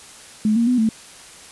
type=tone with pitch steps; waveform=sine; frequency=214.7 / 233.1 / 249.3 / 221.5 Hz; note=A3 / A#3 / B3 / A3; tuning=-42 / 0 / +16 / +12 cents; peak=-14 dBFS; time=0.45-0.89 s; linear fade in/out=2 ms; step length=110 ms; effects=white hiss -42 dBFS RMS until 1.51 s + resampled to 24000 Hz